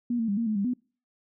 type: tone with pitch steps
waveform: sine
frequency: 240.2 / 226.9 / 200.4 / 231.3 / 215 / 199 / 248.4 Hz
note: B3 / A#3 / G3 / A#3 / A3 / G3 / B3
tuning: -48 / -47 / +38 / -13 / -40 / +26 / +10 cents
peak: -24 dBFS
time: 0.1-0.737 s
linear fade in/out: 5 ms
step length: 91 ms
effects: noise-tail reverb RT60 0.4 s tail -26 dB re dry